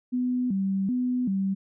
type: tone with vibrato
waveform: sine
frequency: 219.9 Hz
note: A3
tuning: 1 cent flat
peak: -23 dBFS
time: 0.12-1.55 s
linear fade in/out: 20 ms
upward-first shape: square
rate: 1.3 Hz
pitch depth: 220 cents each way
effects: none